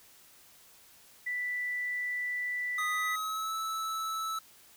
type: tone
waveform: sine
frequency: 1975.5 Hz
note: B6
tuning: in tune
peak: -31 dBFS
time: 1.26-3.16 s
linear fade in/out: 10 ms
type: tone with pitch glide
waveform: square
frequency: 1244 to 1309.6 Hz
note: D#6 to E6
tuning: -1 to -12 cents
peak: -33 dBFS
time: 2.78-4.39 s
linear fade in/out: 5 ms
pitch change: +89 cents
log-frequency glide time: 2.93-3.54 s
effects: white hiss -58 dBFS RMS until 4.76 s